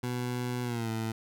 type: tone with pitch glide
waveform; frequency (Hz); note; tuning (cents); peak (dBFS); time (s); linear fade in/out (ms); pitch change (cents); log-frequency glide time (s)
20% pulse; 123.47 to 111.92; B2 to A2; 0 to +30; -26; 0.03-1.12; 5; -170; 0.63-0.9
effects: none